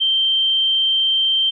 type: tone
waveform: sine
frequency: 3136 Hz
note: G7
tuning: in tune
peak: -14 dBFS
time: 0-1.51 s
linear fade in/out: 20 ms
effects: none